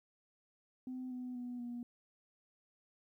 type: tone with pitch steps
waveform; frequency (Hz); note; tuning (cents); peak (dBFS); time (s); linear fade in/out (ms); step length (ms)
sine; 255.4 / 250.4 / 245.6 / 240.8; C4 / B3 / B3 / B3; -42 / +24 / -9 / -44; -39; 0.87-1.83; 2; 240
effects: tanh soft clip ceiling -37 dBFS + 13-bit